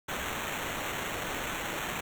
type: noise with sample-and-hold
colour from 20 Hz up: violet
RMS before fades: -35 dBFS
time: 0.08-2.01 s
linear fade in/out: 10 ms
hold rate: 4900 Hz
effects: none